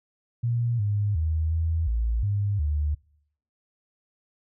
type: tone with pitch steps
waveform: sine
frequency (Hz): 118.5 / 103.1 / 79.5 / 81.5 / 56.8 / 101.5 / 74.3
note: A#2 / G#2 / D#2 / E2 / A#1 / G#2 / D2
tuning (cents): +29 / -12 / +38 / -19 / -44 / -39 / +21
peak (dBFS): -22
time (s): 0.43-2.95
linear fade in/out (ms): 10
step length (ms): 360
effects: noise-tail reverb RT60 0.7 s tail -25 dB re dry